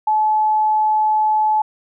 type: tone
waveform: sine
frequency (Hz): 860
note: A5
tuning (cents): -40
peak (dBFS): -13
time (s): 0.07-1.62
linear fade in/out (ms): 5
effects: none